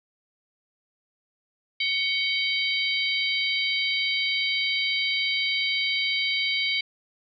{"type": "harmonic tone with a mistuned harmonic", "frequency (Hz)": 775, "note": "G5", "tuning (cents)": -20, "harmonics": [3, 4, 5, 6], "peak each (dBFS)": [-26, -28, -30, -32], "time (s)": [1.8, 6.81], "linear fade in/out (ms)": 5, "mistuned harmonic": 3, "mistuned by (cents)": -69, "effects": []}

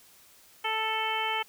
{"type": "harmonic tone", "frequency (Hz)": 440, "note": "A4", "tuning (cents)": 0, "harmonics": [1, 2, 3, 4, 5, 6, 7], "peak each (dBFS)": [-39, -31, -36, -39, -34, -37, -34], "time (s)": [0.64, 1.43], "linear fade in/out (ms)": 10, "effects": ["white hiss -57 dBFS RMS until 1.48 s"]}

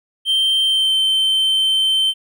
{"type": "tone with pitch glide", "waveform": "triangle", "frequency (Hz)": [3136, 3102], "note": ["G7", "G7"], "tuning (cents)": [0, -19], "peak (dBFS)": -12, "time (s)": [0.25, 2.14], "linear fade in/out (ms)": 50, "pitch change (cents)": -19, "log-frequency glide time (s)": [0.64, 0.95], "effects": []}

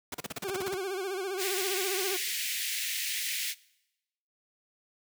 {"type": "noise bursts", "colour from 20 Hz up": "pink", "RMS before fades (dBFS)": -35, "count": 11, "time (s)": [0.12, 0.745], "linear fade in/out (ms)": 5, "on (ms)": 25, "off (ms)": 35}
{"type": "tone with vibrato", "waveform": "40% pulse", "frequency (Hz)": 380.7, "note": "F#4", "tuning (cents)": 49, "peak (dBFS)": -31, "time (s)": [0.44, 2.17], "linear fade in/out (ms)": 10, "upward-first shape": "sine", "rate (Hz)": 15, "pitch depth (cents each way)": 93}
{"type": "high-pass noise", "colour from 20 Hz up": "pink", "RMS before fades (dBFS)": -33, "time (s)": [1.37, 3.55], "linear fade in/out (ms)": 50, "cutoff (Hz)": 1900, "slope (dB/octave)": 48}
{"effects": ["noise-tail reverb RT60 0.9 s tail -22 dB re dry", "high-pass 150 Hz 12 dB/octave"]}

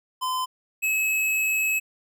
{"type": "tone pair in turn", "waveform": "square", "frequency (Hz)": [1023, 2578], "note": ["C6", "E7"], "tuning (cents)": [-39, -39], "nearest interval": "octave + major third", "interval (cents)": 1600, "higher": "second", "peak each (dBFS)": [-25, -22], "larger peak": "second", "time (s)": [[0.21, 0.46], [0.82, 1.8]], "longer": "second", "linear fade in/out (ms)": 20, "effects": []}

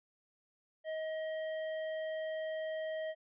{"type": "tone with tanh clipping", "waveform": "triangle", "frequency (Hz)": 632, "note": "D#5", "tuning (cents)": 27, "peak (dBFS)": -38, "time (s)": [0.84, 3.15], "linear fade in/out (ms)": 50, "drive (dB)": 17, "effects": ["resampled to 8000 Hz"]}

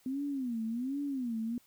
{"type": "tone with vibrato", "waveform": "sine", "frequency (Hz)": 252.4, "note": "B3", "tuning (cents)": 38, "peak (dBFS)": -32, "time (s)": [0.06, 1.58], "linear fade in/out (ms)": 2, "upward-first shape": "sine", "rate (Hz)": 1.3, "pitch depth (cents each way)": 220, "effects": ["white hiss -66 dBFS RMS until 1.66 s"]}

